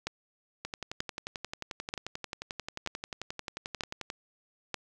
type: two click trains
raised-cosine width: 0.2 ms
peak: -15 / -19 dBFS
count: 6 / 40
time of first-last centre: 0.07-4.743 / 0.65-4.101 s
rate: 1.07 / 11.3 Hz
effects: none